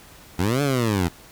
15% pulse linear two-way sweep, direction up then down, 80.8 to 146.83 to 80.8 Hz, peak -13 dBFS, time 0.38-1.09 s, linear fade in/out 20 ms, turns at 0.62 s, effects pink hiss -47 dBFS RMS until 1.31 s

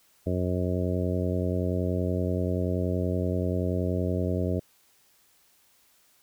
harmonic tone, 90.5 Hz, F#2, 38 cents flat, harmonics 1 / 2 / 3 / 4 / 5 / 6 / 7, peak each -28 / -31 / -33 / -34 / -35 / -36 / -36 dBFS, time 0.26-4.6 s, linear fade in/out 10 ms, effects white hiss -63 dBFS RMS until 6.22 s

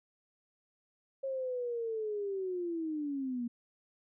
sine linear sweep, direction down, 543 to 233.1 Hz, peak -33 dBFS, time 1.23-3.48 s, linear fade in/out 10 ms, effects none

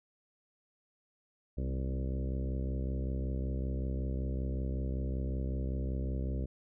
harmonic tone with a mistuned harmonic, 65.3 Hz, C2, 3 cents flat, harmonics 1 / 2 / 3 / 4 / 5 / 6 / 7 / 8 / 9, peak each -33 / -39 / -43 / -45 / -47 / -49 / -50 / -51 / -52 dBFS, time 1.57-6.46 s, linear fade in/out 10 ms, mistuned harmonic 3, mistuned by +34 cents, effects none

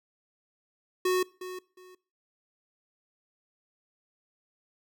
square tone with echo, 367.5 Hz, F#4, 12 cents flat, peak -24 dBFS, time 1.05-1.23 s, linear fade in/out 5 ms, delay 360 ms, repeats 2, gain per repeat -13 dB, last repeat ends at 1.95 s, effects noise-tail reverb RT60 0.4 s tail -22 dB re dry

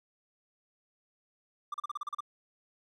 triangle tone bursts, 1184 Hz, D6, 14 cents sharp, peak -31 dBFS, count 9, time 1.72-2.206 s, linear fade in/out 5 ms, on 22 ms, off 36 ms, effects none

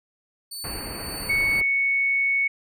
20% pulse tone with tremolo, 4491 Hz, C#8, 22 cents sharp, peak -26 dBFS, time 0.51-1.61 s, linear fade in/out 10 ms, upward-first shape sine, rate 1.8 Hz, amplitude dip 35%
pink low-pass noise, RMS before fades -35 dBFS, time 0.64-1.62 s, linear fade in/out 2 ms, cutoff 2800 Hz, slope 96 dB/octave
sine tone, 2217 Hz, C#7, in tune, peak -19 dBFS, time 1.29-2.48 s, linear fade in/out 10 ms
effects none

